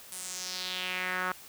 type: tone with band-pass filter sweep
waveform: sawtooth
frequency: 183.5 Hz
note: F#3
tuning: 14 cents flat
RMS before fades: -35 dBFS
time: 0.12-1.32 s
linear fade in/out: 2 ms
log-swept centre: 10000 to 1300 Hz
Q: 2.8
effects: white hiss -50 dBFS RMS until 1.48 s